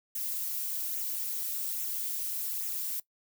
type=noise with flanger; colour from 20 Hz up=violet; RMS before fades=-34 dBFS; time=0.15-3 s; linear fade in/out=5 ms; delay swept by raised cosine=0.21 to 5.01 ms; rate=1.2 Hz; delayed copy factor=-0.5; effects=noise-tail reverb RT60 0.1 s tail -20 dB re dry